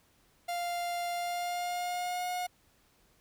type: tone with pitch glide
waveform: 45% pulse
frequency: 698 to 720.5 Hz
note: F5 to F#5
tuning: -1 to -46 cents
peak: -32 dBFS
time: 0.48-2.47 s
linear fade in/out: 10 ms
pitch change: +55 cents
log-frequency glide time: 1.13-2.28 s
effects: pink hiss -67 dBFS RMS until 3.2 s